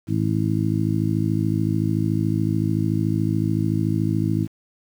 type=harmonic tone; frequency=53.7 Hz; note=A1; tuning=41 cents flat; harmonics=2 / 3 / 4 / 5 / 6; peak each=-23 / -24 / -27 / -27 / -26 dBFS; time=0.07-4.48 s; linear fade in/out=50 ms; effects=8-bit